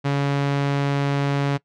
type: tone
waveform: sawtooth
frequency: 140.9 Hz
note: C#3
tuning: 29 cents sharp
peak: -15 dBFS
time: 0.04-1.58 s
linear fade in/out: 20 ms
effects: noise-tail reverb RT60 0.1 s tail -21 dB re dry + low-pass 4000 Hz 12 dB/octave